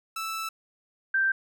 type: tone pair in turn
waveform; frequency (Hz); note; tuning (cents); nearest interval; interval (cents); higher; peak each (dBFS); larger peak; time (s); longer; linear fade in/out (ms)
sawtooth / sine; 1318.5 / 1568; E6 / G6; 0 / 0; minor third; 300; second; -27 / -21; second; 0.16-0.49 / 1.14-1.32; first; 5
effects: none